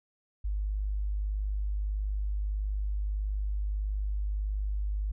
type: tone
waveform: sine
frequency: 50.8 Hz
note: G#1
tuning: 38 cents flat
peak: -28 dBFS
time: 0.44-5.12 s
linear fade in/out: 10 ms
effects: none